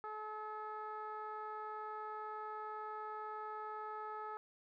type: tone with low-pass filter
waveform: 15% pulse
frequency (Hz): 429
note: A4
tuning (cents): -44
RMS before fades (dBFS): -45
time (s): 0.04-4.37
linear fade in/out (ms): 0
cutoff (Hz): 1200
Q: 2.7
effects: none